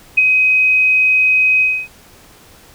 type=tone with ADSR envelope; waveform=sine; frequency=2522 Hz; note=D#7; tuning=23 cents sharp; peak=-5 dBFS; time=0.17-1.88 s; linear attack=11 ms; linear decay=25 ms; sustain=-4 dB; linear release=270 ms; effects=pink hiss -44 dBFS RMS until 2.74 s